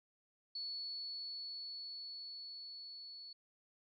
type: tone with level ramp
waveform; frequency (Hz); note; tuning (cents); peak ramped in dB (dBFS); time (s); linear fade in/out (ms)
sine; 4417; C#8; -7; -40 to -49; 0.55-3.33; 5
effects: none